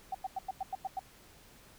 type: tone bursts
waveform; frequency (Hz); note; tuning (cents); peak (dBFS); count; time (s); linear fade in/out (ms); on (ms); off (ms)
sine; 765; G5; -42; -32; 8; 0.12-0.994; 5; 27; 94
effects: pink hiss -58 dBFS RMS until 1.78 s